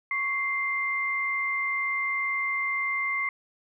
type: tone pair together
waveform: sine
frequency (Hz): 1108.7 / 2093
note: C#6 / C7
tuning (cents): 0 / 0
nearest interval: major seventh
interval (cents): 1100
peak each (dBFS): -32 / -26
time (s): 0.11-3.29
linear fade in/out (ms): 2
effects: none